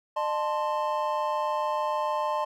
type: chord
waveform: triangle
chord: A diminished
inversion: second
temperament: equal with one note detuned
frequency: 607 / 880 / 1046.5 Hz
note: Eb5 / A5 / C6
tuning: -43 / 0 / 0 cents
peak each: -28 dBFS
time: 0.16-2.45 s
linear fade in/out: 10 ms
effects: none